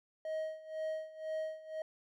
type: tone with tremolo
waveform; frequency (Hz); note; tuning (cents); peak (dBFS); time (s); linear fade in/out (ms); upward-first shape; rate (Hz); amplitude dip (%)
triangle; 630; D#5; +21; -32; 0.25-1.82; 2; sine; 2; 85
effects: none